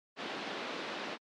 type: band-pass noise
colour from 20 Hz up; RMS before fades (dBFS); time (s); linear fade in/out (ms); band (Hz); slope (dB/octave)
pink; -40; 0.16-1.18; 50; 230 to 4200; 24
effects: MP3 64 kbps